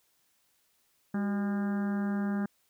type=harmonic tone with a mistuned harmonic; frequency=202.3 Hz; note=G#3; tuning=45 cents flat; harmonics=1 / 2 / 3 / 4 / 5 / 6 / 7 / 8 / 9; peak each=-28 / -42 / -46 / -45 / -52 / -48 / -48 / -46 / -56 dBFS; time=1.14-2.46 s; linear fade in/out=5 ms; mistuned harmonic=2; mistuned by=-100 cents; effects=white hiss -71 dBFS RMS until 2.69 s